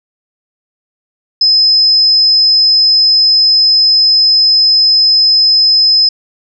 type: tone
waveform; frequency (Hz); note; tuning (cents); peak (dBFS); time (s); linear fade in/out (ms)
sine; 5100; D#8; +42; -5; 1.41-6.09; 5
effects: none

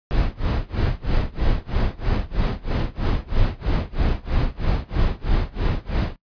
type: noise with tremolo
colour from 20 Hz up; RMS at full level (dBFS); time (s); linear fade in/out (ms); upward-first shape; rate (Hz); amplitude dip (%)
brown; -18; 0.11-6.16; 0; sine; 3.1; 95
effects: noise-tail reverb RT60 0.1 s tail -20 dB re dry + resampled to 11025 Hz

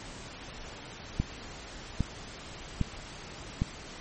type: click train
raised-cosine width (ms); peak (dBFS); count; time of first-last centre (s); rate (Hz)
5; -14; 4; 1.2-3.619; 1.24
effects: pink hiss -44 dBFS RMS until 4 s + MP3 32 kbps

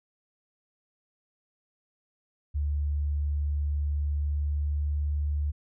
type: tone with pitch glide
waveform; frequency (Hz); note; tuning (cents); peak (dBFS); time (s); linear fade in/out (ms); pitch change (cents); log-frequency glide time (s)
sine; 73 to 73.47; D2 to D2; -10 to +1; -25; 2.54-5.52; 20; +11; 4.08-4.94
effects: none

